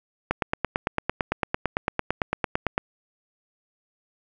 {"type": "click train", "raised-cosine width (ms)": 0.5, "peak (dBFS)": -7, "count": 23, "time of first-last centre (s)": [0.31, 2.779], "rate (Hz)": 8.91, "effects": []}